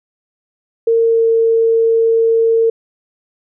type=tone with pitch glide; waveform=sine; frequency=457.7 to 454.5 Hz; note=A#4 to A#4; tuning=-32 to -44 cents; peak=-9 dBFS; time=0.87-2.7 s; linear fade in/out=5 ms; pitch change=-12 cents; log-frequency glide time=1.04-1.27 s; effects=none